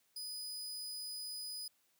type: tone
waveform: sawtooth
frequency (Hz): 4978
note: D#8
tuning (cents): 0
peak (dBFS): -39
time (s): 0.16-1.68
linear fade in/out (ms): 5
effects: white hiss -75 dBFS RMS until 1.99 s + high-pass 80 Hz 12 dB/octave